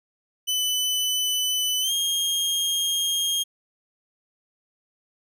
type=tone with pitch glide; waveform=sawtooth; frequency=3001 to 3235 Hz; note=F#7 to G#7; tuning=+24 to -46 cents; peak=-19 dBFS; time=0.47-3.44 s; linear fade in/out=20 ms; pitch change=+130 cents; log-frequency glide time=1.81-1.92 s; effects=none